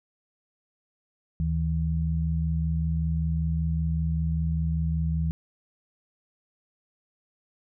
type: tone pair together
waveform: sine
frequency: 75.6 / 160.79 Hz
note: D#2 / E3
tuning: -49 / -43 cents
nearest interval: octave + minor second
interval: 1306 cents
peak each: -26 dBFS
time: 1.4-5.31 s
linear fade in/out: 0 ms
effects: none